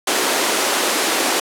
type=high-pass noise; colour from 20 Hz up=pink; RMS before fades=-18 dBFS; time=0.07-1.4 s; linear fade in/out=5 ms; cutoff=300 Hz; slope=24 dB/octave; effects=low-pass 12000 Hz 12 dB/octave